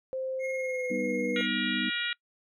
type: tone with pitch glide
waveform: sine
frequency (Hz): 523.3 to 485.4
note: C5 to B4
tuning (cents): 0 to -30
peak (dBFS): -30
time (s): 0.13-1.41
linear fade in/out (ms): 0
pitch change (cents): -130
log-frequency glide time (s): 0.53-1.17
type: tone with tremolo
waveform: triangle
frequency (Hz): 2149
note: C7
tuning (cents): +46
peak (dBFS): -32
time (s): 0.39-1.47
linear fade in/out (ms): 50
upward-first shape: sine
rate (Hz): 20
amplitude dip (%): 40
type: chord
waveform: sine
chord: G augmented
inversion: none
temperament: equal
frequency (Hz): 196 / 246.9 / 311.1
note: G3 / B3 / D#4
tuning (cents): 0 / 0 / 0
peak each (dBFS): -35 / -33 / -35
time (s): 0.9-1.9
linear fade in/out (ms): 10
type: harmonic tone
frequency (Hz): 476.3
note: A#4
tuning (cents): +37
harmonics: 3 / 4 / 5 / 6 / 7 / 8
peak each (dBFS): -34 / -35 / -36 / -37 / -37 / -38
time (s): 1.36-2.13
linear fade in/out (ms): 2
effects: noise-tail reverb RT60 0.1 s tail -24 dB re dry